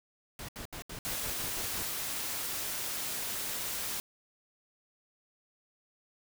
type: noise bursts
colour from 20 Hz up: pink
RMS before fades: -42 dBFS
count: 9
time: 0.39-1.83 s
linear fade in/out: 2 ms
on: 96 ms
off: 72 ms
type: noise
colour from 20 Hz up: white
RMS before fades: -36 dBFS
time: 1.05-4 s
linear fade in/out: 0 ms
effects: none